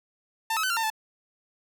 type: tone with pitch steps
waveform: sawtooth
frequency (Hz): 896 / 1287 / 1517 / 1381 / 904 / 876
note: A5 / E6 / F#6 / F6 / A5 / A5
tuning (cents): +31 / -42 / +43 / -20 / +47 / -8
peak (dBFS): -21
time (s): 0.5-0.902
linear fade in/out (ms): 5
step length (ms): 67
effects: none